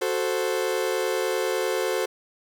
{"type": "chord", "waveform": "40% pulse", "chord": "F# diminished", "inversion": "none", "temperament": "equal", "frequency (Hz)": [370, 440, 523.3], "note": ["F#4", "A4", "C5"], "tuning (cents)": [0, 0, 0], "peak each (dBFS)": -27, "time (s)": [0.01, 2.06], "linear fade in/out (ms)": 10, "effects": []}